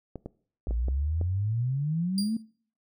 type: clicks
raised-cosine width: 2 ms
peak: -23 dBFS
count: 6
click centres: 0.157 / 0.26 / 0.671 / 0.709 / 0.884 / 1.213 s
type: exponential sweep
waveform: sine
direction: up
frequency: 53.7 to 231 Hz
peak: -25 dBFS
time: 0.68-2.37 s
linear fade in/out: 5 ms
type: tone with exponential decay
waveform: 30% pulse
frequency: 4783 Hz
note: D8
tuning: 31 cents sharp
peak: -25 dBFS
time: 2.18-2.42 s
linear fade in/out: 1 ms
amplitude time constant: 52 ms
effects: noise-tail reverb RT60 0.5 s tail -21 dB re dry